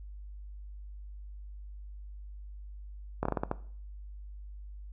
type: slowing click train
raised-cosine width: 1 ms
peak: -15 dBFS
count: 7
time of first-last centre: 3.23-3.514 s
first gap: 24 ms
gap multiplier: 1.27
effects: noise-tail reverb RT60 0.5 s tail -17 dB re dry + added 50 Hz sine -42 dBFS peak until 4.92 s